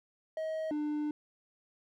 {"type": "tone pair in turn", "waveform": "triangle", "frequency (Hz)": [634, 298.9], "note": ["D#5", "D4"], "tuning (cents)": [32, 31], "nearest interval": "octave + minor second", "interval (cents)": 1301, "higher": "first", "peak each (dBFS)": [-31, -29], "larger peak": "second", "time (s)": [[0.37, 0.71], [0.71, 1.11]], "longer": "second", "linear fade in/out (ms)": 2, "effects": []}